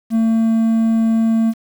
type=tone; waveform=triangle; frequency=225.3 Hz; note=A3; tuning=41 cents sharp; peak=-10 dBFS; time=0.1-1.54 s; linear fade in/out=50 ms; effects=7-bit